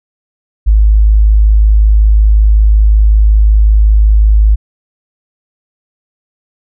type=tone; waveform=sine; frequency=52.7 Hz; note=G#1; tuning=26 cents sharp; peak=-3 dBFS; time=0.66-4.56 s; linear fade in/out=20 ms; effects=none